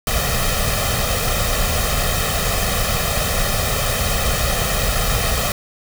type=noise with comb filter; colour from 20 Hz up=pink; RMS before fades=-19 dBFS; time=0.07-5.52 s; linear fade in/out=2 ms; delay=1.6 ms; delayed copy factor=+0.8; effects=none